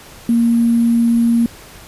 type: tone with sample-and-hold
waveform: sine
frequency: 233.4 Hz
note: A#3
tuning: 2 cents sharp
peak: -10 dBFS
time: 0.29-1.46 s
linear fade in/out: 2 ms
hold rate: 11025 Hz
effects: pink hiss -39 dBFS RMS until 1.87 s + resampled to 32000 Hz